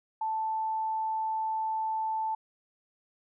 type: tone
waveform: sine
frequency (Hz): 880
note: A5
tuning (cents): 0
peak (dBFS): -28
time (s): 0.21-2.35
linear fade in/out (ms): 5
effects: none